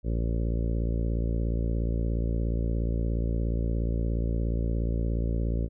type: harmonic tone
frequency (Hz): 57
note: A#1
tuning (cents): -38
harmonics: 1 / 2 / 3 / 4 / 5 / 6 / 7 / 8 / 9 / 10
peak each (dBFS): -26 / -32 / -36 / -38 / -40 / -42 / -43 / -44 / -45 / -46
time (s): 0.03-5.69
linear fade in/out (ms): 50
effects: none